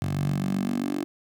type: tone with high-pass filter sweep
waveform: 10% pulse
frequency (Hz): 47.69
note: G1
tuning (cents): -47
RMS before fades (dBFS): -27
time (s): 0.02-1.04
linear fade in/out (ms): 0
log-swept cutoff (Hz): 110 to 320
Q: 4.7
effects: none